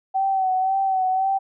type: tone with vibrato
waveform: sine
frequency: 762 Hz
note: G5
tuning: 49 cents flat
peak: -18 dBFS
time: 0.14-1.39 s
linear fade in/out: 20 ms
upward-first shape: sine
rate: 1.9 Hz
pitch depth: 38 cents each way
effects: none